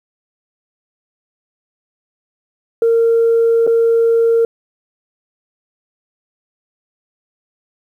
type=tone with dropouts; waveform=sine; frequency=460 Hz; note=A#4; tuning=23 cents flat; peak=-8 dBFS; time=2.82-4.45 s; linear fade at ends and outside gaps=2 ms; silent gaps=3.667-3.674 s; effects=tanh soft clip ceiling -6 dBFS + 8-bit